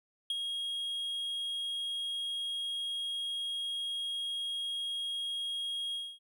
triangle tone with ADSR envelope, 3274 Hz, G#7, 25 cents flat, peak -27 dBFS, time 0.3-6.19 s, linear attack 3 ms, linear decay 27 ms, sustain -5 dB, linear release 250 ms, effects none

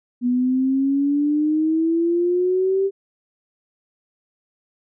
sine exponential sweep, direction up, 243.1 to 394.6 Hz, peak -16 dBFS, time 0.21-2.91 s, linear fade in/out 50 ms, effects none

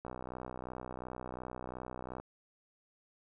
click train, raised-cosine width 1 ms, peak -28 dBFS, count 136, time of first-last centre 0.05-2.2 s, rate 62.8 Hz, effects none

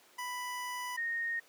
25% pulse / sine tone pair in turn, 990 / 1853.8 Hz, B5 / A#6, +4 / -10 cents, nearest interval major seventh, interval 1086 cents, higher second, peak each -33 / -32 dBFS, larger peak second, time 0.18-0.97 / 0.97-1.4 s, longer first, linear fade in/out 10 ms, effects pink hiss -61 dBFS RMS until 1.48 s + high-pass 400 Hz 12 dB/octave

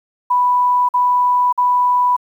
sine tone bursts, 987.8 Hz, B5, in tune, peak -11 dBFS, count 3, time 0.3-2.166 s, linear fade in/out 10 ms, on 590 ms, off 48 ms, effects 8-bit

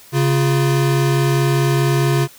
square tone pair together, 137.98 / 349.2 Hz, C#3 / F4, -8 / 0 cents, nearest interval octave + major third, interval 1608 cents, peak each -15 / -21 dBFS, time 0.12-2.28 s, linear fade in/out 50 ms, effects white hiss -44 dBFS RMS until 2.38 s

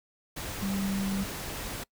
sine tone in noise, 195.6 Hz, G3, 4 cents flat, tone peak -28 dBFS, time 0.62-1.24 s, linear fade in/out 10 ms, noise pink, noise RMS -37 dBFS, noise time 0.36-1.84 s, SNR +6 dB, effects noise-tail reverb RT60 0.1 s tail -23 dB re dry

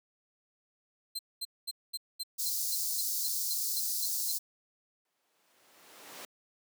sawtooth tone bursts, 4125 Hz, C8, 25 cents flat, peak -31 dBFS, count 13, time 1.15-4.323 s, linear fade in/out 10 ms, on 41 ms, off 220 ms
white high-pass noise, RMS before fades -33 dBFS, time 2.38-4.39 s, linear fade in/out 20 ms, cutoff 4300 Hz, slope 48 dB/octave
pink noise with exponential growth, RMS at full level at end -42 dBFS, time 5.05-6.25 s, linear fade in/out 2 ms, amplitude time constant 260 ms
effects high-pass 400 Hz 12 dB/octave

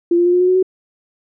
sine tone with pitch steps, 343.9 / 348.7 / 353.6 / 358.5 / 363.5 / 368.6 / 373.7 Hz, F4 / F4 / F4 / F4 / F#4 / F#4 / F#4, -27 / -3 / +22 / +45 / -31 / -7 / +17 cents, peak -10 dBFS, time 0.11-0.628 s, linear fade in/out 5 ms, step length 74 ms, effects none

